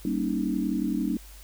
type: chord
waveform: sine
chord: Eb dominant seventh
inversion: first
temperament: just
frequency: 194.45 / 233.3 / 280 / 311.1 Hz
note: G3 / Bb3 / Db4 / Eb4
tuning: -14 / +2 / +18 / 0 cents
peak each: -30 dBFS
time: 0.05-1.17 s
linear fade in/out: 2 ms
effects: added 50 Hz sine -45 dBFS peak until 1.43 s + white hiss -51 dBFS RMS until 1.43 s

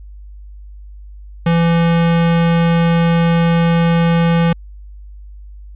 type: tone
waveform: square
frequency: 168.1 Hz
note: E3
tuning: 34 cents sharp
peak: -11 dBFS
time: 1.46-4.53 s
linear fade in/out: 5 ms
effects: added 50 Hz sine -32 dBFS peak until 5.75 s + resampled to 8000 Hz

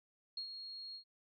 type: tone with ADSR envelope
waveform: sine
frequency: 4283 Hz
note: C8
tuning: 40 cents sharp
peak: -38 dBFS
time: 0.37-1.04 s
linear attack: 4 ms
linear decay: 91 ms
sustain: -7 dB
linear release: 90 ms
effects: none

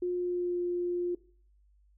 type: tone with pitch glide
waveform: sine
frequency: 357.2 to 352.5 Hz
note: F4 to F4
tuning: +39 to +16 cents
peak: -28 dBFS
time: 0.02-1.15 s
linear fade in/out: 5 ms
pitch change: -23 cents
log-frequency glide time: 0.13-0.6 s
effects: noise-tail reverb RT60 0.5 s tail -19 dB re dry + added 50 Hz sine -61 dBFS peak until 1.97 s

